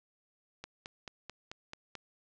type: click train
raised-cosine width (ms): 0.2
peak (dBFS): -25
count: 7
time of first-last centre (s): 0.64-1.953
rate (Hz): 4.57
effects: low-pass 7000 Hz 12 dB/octave